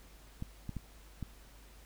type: clicks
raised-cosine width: 5 ms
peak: -26 dBFS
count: 4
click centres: 0.424 / 0.693 / 0.767 / 1.227 s
effects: added 50 Hz sine -55 dBFS peak until 1.85 s + pink hiss -60 dBFS RMS until 1.85 s